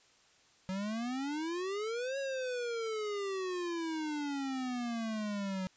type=exponential two-way sweep; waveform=square; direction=up then down; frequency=184.7 to 554.4 to 184.7 Hz; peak=-35 dBFS; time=0.69-5.67 s; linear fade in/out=0 ms; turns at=2.18 s; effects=white hiss -65 dBFS RMS until 5.76 s + resampled to 16000 Hz